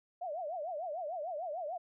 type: tone with vibrato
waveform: sine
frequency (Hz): 659.3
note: E5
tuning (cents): 0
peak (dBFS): -36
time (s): 0.21-1.78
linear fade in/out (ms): 10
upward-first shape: triangle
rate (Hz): 6.7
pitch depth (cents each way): 270
effects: none